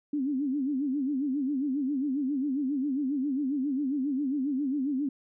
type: tone with vibrato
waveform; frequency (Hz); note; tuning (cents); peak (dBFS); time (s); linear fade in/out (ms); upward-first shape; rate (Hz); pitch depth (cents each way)
sine; 275.9; C#4; -8; -26; 0.13-5.09; 5; sine; 7.4; 140
effects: none